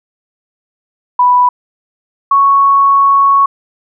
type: tone pair in turn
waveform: sine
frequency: 987.8 / 1108.8 Hz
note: B5 / C#6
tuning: 0 / 0 cents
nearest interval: major second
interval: 200 cents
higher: second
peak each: -5 dBFS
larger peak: neither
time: 1.19-1.49 / 2.31-3.46 s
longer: second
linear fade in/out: 5 ms
effects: none